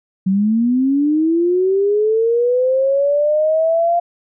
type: linear sweep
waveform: sine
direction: up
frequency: 185 to 696 Hz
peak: -12 dBFS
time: 0.26-4 s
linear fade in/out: 10 ms
effects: none